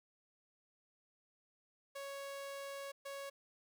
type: tone bursts at uneven times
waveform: sawtooth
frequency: 555 Hz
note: C#5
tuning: 2 cents sharp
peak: -40 dBFS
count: 2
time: 1.95-2.92 / 3.05-3.3 s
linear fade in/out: 10 ms
effects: none